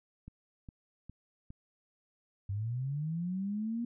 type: click train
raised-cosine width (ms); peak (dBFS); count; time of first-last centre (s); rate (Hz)
5; -34; 4; 0.28-1.504; 2.45
type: linear sweep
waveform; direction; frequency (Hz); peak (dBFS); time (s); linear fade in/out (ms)
sine; up; 95.1 to 239.6; -32; 2.49-3.85; 5
effects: none